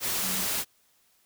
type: tone in noise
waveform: sine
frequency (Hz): 189.1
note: F#3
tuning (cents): +38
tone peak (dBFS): -37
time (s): 0.2-0.46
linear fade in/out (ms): 50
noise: white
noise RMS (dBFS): -29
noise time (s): 0-0.65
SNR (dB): -11
effects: white hiss -66 dBFS RMS until 1.25 s